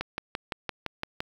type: click train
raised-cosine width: 0.3 ms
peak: -14 dBFS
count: 8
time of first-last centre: 0.01-1.205 s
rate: 5.86 Hz
effects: 7-bit